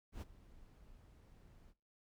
brown noise with ADSR envelope, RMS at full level -42 dBFS, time 0.12-1.74 s, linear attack 97 ms, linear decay 24 ms, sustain -19 dB, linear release 44 ms, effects noise-tail reverb RT60 0.4 s tail -23 dB re dry

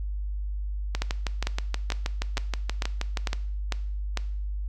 two click trains, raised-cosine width 0.2 ms, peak -11 / -10 dBFS, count 16 / 8, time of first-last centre 0.95-3.331 / 1.02-4.173 s, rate 6.3 / 2.22 Hz, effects noise-tail reverb RT60 0.6 s tail -17 dB re dry + added 50 Hz sine -28 dBFS peak until 4.68 s

